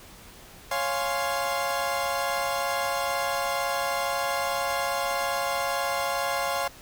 30% pulse chord, Db major seventh, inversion none, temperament equal, 554.4 / 698.5 / 830.6 / 1046.5 Hz, Db5 / F5 / Ab5 / C6, 0 / 0 / 0 / 0 cents, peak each -28 / -28 / -30 / -29 dBFS, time 0.71-6.68 s, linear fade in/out 5 ms, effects pink hiss -48 dBFS RMS until 6.81 s

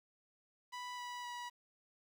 sawtooth tone with pitch steps, 987.8 / 979.3 / 970.8 Hz, B5 / B5 / B5, 0 / -15 / -30 cents, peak -39 dBFS, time 0.72-1.5 s, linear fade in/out 20 ms, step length 260 ms, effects low-pass 7000 Hz 12 dB/octave + 11-bit

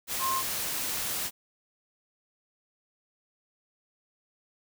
sine tone in noise, 1060 Hz, C6, 22 cents sharp, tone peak -27 dBFS, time 0.19-0.43 s, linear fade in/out 50 ms, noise white, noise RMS -32 dBFS, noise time 0.07-1.31 s, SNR +2 dB, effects none

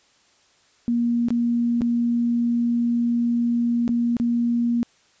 sine tone with dropouts, 236.8 Hz, A#3, 27 cents sharp, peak -18 dBFS, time 0.88-4.83 s, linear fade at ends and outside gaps 0 ms, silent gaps 1.285-1.305 / 1.809-1.818 / 3.879-3.891 / 4.168-4.199 s, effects white hiss -59 dBFS RMS until 5.2 s + resampled to 16000 Hz

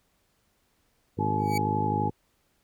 harmonic tone, 51.91 Hz, G#1, in tune, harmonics 2 / 3 / 4 / 5 / 6 / 7 / 8 / 9, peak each -31 / -33 / -34 / -35 / -36 / -36 / -37 / -38 dBFS, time 1.17-2.11 s, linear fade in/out 20 ms
sine tone with vibrato, 848 Hz, G#5, 36 cents sharp, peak -27 dBFS, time 1.19-2.1 s, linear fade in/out 20 ms, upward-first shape square, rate 2.2 Hz, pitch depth 13 cents each way
sawtooth tone with exponential growth, 2272 Hz, C#7, 42 cents sharp, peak -25 dBFS, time 1.38-1.58 s, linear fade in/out 5 ms, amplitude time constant 43 ms
effects pink hiss -70 dBFS RMS until 2.63 s

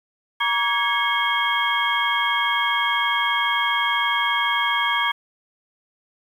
sine tone cluster, 946 / 1143 / 1652 / 2188 / 3239 Hz, A#5 / D6 / G#6 / C#7 / G#7, +25 / -47 / -10 / -23 / -44 cents, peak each -25 dBFS, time 0.4-5.12 s, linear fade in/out 10 ms, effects 8-bit

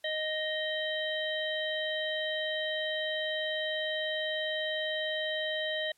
harmonic tone with a mistuned harmonic, 622.3 Hz, D#5, in tune, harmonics 1 / 3 / 5 / 6, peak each -34 / -35 / -37 / -40 dBFS, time 0.04-5.92 s, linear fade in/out 5 ms, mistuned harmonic 6, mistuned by +49 cents, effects white hiss -69 dBFS RMS until 5.97 s + low-pass 12000 Hz 12 dB/octave

